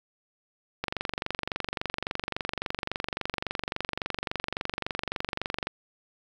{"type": "click train", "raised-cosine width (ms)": 0.3, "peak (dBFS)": -13, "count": 115, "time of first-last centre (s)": [0.84, 5.671], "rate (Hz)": 23.6, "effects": ["8-bit"]}